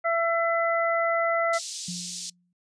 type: harmonic tone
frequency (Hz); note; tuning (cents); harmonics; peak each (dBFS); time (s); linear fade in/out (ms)
670; E5; +28; 1 / 2 / 3; -24 / -27 / -29; 0.04-1.59; 20
type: band-pass noise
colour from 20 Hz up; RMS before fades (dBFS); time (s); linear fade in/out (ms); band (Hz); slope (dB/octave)
white; -36; 1.53-2.3; 5; 3900 to 7600; 24
type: tone with exponential decay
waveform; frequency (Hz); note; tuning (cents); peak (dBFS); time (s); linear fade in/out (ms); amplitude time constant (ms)
sine; 177.1; F3; +24; -31; 1.88-2.53; 5; 140
effects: noise-tail reverb RT60 0.1 s tail -24 dB re dry + resampled to 22050 Hz